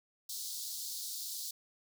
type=high-pass noise; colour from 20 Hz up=pink; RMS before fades=-41 dBFS; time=0.29-1.51 s; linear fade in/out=5 ms; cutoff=3900 Hz; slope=48 dB/octave; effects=none